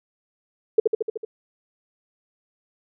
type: tone with echo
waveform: sine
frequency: 440 Hz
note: A4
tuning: in tune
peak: -10 dBFS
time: 0.78-0.8 s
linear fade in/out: 5 ms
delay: 75 ms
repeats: 6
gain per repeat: -3 dB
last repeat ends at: 1.25 s
effects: none